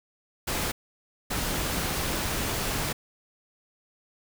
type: noise bursts at uneven times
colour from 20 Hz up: pink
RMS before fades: -29 dBFS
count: 2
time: 0.47-0.72 / 1.3-2.93 s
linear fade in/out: 10 ms
effects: none